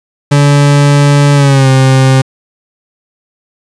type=tone with pitch glide; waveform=40% pulse; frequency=143.6 to 132.44 Hz; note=D3 to C3; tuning=-39 to +21 cents; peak=-3 dBFS; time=0.31-2.22 s; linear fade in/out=10 ms; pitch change=-140 cents; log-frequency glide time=1.34-1.69 s; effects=resampled to 22050 Hz + 7-bit